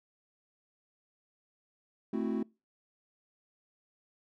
triangle chord, F# half-diminished seventh, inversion first, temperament equal, 220 / 261.6 / 329.6 / 370 Hz, A3 / C4 / E4 / F#4, 0 / 0 / 0 / 0 cents, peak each -31 / -33 / -35 / -35 dBFS, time 2.13-2.43 s, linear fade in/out 5 ms, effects noise-tail reverb RT60 0.3 s tail -26 dB re dry + tanh soft clip ceiling -21 dBFS

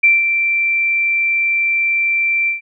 sine tone with ADSR envelope, 2349 Hz, D7, in tune, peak -6 dBFS, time 0.03-2.61 s, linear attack 10 ms, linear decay 180 ms, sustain -7 dB, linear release 130 ms, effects none

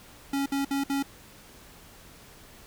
square tone bursts, 277.2 Hz, C#4, in tune, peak -26 dBFS, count 4, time 0.33-1.027 s, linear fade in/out 5 ms, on 130 ms, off 59 ms, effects pink hiss -51 dBFS RMS until 2.66 s

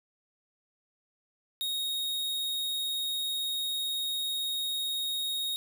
45% pulse tone, 3747 Hz, A#7, 8 cents sharp, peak -30 dBFS, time 1.61-5.56 s, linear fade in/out 0 ms, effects none

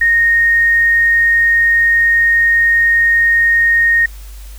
sine tone, 1855 Hz, A#6, 9 cents flat, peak -8 dBFS, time 0.01-4.06 s, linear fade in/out 5 ms, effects added 50 Hz sine -29 dBFS peak until 4.58 s + white hiss -42 dBFS RMS until 4.58 s

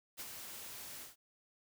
white noise with ADSR envelope, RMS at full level -43 dBFS, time 0.17-1.16 s, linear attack 34 ms, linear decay 34 ms, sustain -5 dB, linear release 150 ms, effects none

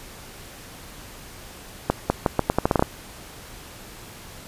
accelerating click train, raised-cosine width 1 ms, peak -3 dBFS, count 11, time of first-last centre 1.9-2.825 s, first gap 200 ms, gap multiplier 0.81, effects pink hiss -42 dBFS RMS until 4.47 s + resampled to 32000 Hz

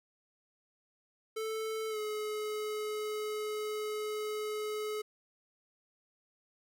square tone with pitch glide, 440 to 425.7 Hz, A4 to G#4, 0 to +43 cents, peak -35 dBFS, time 1.36-5.02 s, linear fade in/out 10 ms, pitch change -57 cents, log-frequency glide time 1.89-1.98 s, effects none

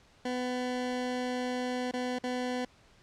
20% pulse tone with dropouts, 250.1 Hz, B3, 22 cents sharp, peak -26 dBFS, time 0.25-2.65 s, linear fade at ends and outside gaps 5 ms, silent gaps 1.913-1.936 / 2.187-2.237 s, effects pink hiss -61 dBFS RMS until 3.02 s + low-pass 6000 Hz 12 dB/octave

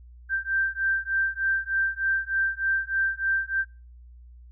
sine beating tone pair, 1568 / 1571.3 Hz, G6 / G6, 0 / +4 cents, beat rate 3.3 Hz, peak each -26 dBFS, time 0.29-3.65 s, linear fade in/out 50 ms, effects noise-tail reverb RT60 0.3 s tail -21 dB re dry + added 60 Hz sine -45 dBFS peak until 4.51 s

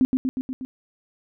sine tone with echo, 258.7 Hz, C4, 19 cents flat, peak -14 dBFS, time 0.01-0.05 s, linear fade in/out 0 ms, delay 120 ms, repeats 5, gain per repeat -3 dB, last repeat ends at 0.65 s, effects none

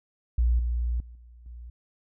sine tone with level steps, 59.4 Hz, A#1, 33 cents sharp, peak -19 / -24 / -42 / -47 / -39 dBFS, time 0.38-1.7 s, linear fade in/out 5 ms, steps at 0.59 / 1 / 1.15 / 1.46 s, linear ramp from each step 2 ms, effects none

